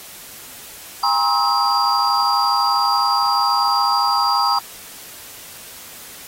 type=tone cluster; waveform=sine; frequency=812 / 952 / 1064 / 1291 / 4778 Hz; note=G#5 / A#5 / C6 / E6 / D8; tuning=-39 / +36 / +29 / -37 / +29 cents; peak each=-21 dBFS; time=1.03-4.59 s; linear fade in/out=5 ms; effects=white hiss -38 dBFS RMS until 6.27 s + AAC 48 kbps